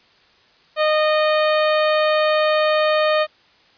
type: harmonic tone with a mistuned harmonic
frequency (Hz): 615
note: D#5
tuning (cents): -20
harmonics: 1 / 2 / 3 / 4 / 5 / 6 / 7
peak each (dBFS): -16 / -22 / -26 / -28 / -30 / -32 / -33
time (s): 0.76-3.27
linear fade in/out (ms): 50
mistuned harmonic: 7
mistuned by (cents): +33
effects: white hiss -54 dBFS RMS until 3.77 s + resampled to 11025 Hz